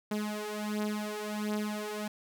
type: beating tone pair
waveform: sawtooth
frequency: 210 / 211.4 Hz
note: G#3 / G#3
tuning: +19 / +31 cents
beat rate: 1.4 Hz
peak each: -32 / -31 dBFS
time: 0.11-2.08 s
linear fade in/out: 5 ms
effects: none